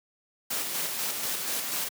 white noise with tremolo, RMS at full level -30 dBFS, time 0.5-1.89 s, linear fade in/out 10 ms, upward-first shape square, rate 4.1 Hz, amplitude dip 30%, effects high-pass 150 Hz 12 dB/octave

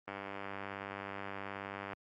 click train, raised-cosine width 0.5 ms, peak -26 dBFS, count 184, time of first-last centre 0.08-1.932 s, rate 98.8 Hz, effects high-pass 100 Hz 12 dB/octave + Opus 24 kbps

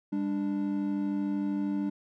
triangle tone pair together, 200.7 / 293.7 Hz, G3 / D4, +41 / 0 cents, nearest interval perfect fifth, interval 659 cents, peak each -29 / -28 dBFS, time 0.12-1.9 s, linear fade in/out 10 ms, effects none

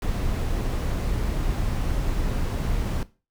brown noise, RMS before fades -25 dBFS, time 0.02-3.03 s, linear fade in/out 2 ms, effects noise-tail reverb RT60 0.3 s tail -17 dB re dry

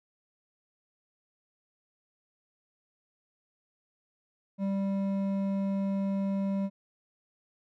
triangle tone with hard clipping, 196 Hz, G3, in tune, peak -29 dBFS, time 4.58-6.7 s, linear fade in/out 50 ms, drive 12 dB, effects none

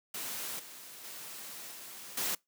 white noise with level steps, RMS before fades -39 / -49 / -45 / -47 / -33 dBFS, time 0.14-2.35 s, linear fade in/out 5 ms, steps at 0.59 / 1.04 / 1.71 / 2.17 s, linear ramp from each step 5 ms, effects noise-tail reverb RT60 0.2 s tail -25 dB re dry + high-pass 150 Hz 12 dB/octave

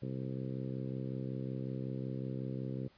harmonic tone, 65.41 Hz, C2, in tune, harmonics 2 / 3 / 4 / 5 / 6 / 7 / 8, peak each -39 / -43 / -45 / -47 / -49 / -50 / -51 dBFS, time 0.02-2.88 s, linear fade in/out 5 ms, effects pink hiss -66 dBFS RMS until 2.97 s + resampled to 11025 Hz

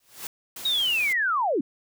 white noise with exponential growth, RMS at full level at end -31 dBFS, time 0-0.27 s, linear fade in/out 2 ms, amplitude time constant 58 ms
white noise, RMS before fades -38 dBFS, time 0.56-1.13 s, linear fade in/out 5 ms
sine linear sweep, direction down, 3828 to 233.1 Hz, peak -21 dBFS, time 0.65-1.61 s, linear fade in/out 5 ms
effects none

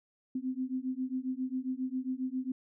sine beating tone pair, 254.5 / 261.9 Hz, C4 / C4, -48 / +2 cents, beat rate 7.4 Hz, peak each -35 / -35 dBFS, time 0.35-2.52 s, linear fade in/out 5 ms, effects none

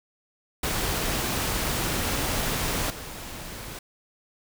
pink noise with level steps, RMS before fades -27 / -38 dBFS, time 0.63-3.79 s, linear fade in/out 5 ms, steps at 2.9 s, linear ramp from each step 2 ms, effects none

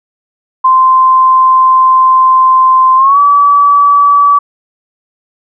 sine tone with pitch glide, 1040 to 1147.3 Hz, C6 to D6, -11 to -41 cents, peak -3 dBFS, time 0.64-4.39 s, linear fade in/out 10 ms, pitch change +170 cents, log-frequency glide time 2.96-3.19 s, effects none

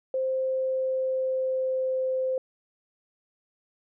sine tone with pitch glide, 523.3 to 519.4 Hz, C5 to C5, 0 to -13 cents, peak -24 dBFS, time 0.14-2.38 s, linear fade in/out 2 ms, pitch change -13 cents, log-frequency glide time 0.43-2.07 s, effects none

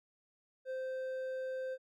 sine tone with hard clipping, 520 Hz, C5, 11 cents flat, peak -38 dBFS, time 0.65-1.78 s, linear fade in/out 50 ms, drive 5 dB, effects none

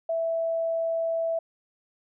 sine tone, 659.3 Hz, E5, in tune, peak -24 dBFS, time 0.09-1.39 s, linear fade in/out 5 ms, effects none

